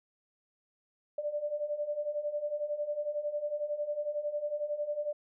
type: beating tone pair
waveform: sine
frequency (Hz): 584 / 595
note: D5 / D5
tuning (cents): -10 / +22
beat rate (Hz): 11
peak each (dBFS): -37 / -33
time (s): 1.18-5.13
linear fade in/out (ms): 5
effects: none